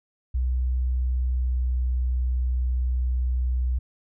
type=tone with pitch glide; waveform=sine; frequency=62.8 to 62.4 Hz; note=B1 to B1; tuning=+30 to +19 cents; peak=-21 dBFS; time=0.34-3.79 s; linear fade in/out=10 ms; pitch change=-11 cents; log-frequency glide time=1.38-1.54 s; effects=none